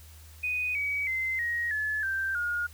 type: tone with pitch steps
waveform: sine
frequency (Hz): 2489 / 2269 / 2069 / 1886.3 / 1719.8 / 1568 / 1429.6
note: D#7 / C#7 / C7 / A#6 / A6 / G6 / F6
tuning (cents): 0 / +40 / -20 / +20 / -40 / 0 / +40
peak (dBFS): -27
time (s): 0.43-2.67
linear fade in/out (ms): 10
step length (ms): 320
effects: added 78 Hz sine -48 dBFS peak until 2.73 s + white hiss -55 dBFS RMS until 2.73 s